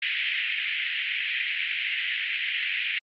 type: band-pass noise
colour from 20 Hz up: pink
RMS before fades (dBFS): -28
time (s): 0.02-2.99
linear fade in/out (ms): 5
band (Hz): 1900 to 3100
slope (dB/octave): 48
effects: Opus 48 kbps